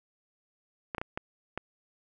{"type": "clicks", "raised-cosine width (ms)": 0.5, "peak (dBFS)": -18, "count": 5, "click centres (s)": [0.948, 0.982, 1.015, 1.175, 1.576], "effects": []}